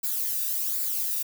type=noise with flanger; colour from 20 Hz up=violet; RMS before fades=-28 dBFS; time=0.03-1.23 s; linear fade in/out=10 ms; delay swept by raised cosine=0.32 to 0.96 ms; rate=1.3 Hz; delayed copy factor=-0.6; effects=none